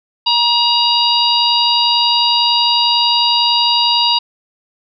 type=harmonic tone; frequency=951 Hz; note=A#5; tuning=34 cents sharp; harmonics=1 / 3 / 4 / 5; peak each=-16 / -16 / -16 / -16 dBFS; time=0.26-4.19 s; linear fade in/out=10 ms; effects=none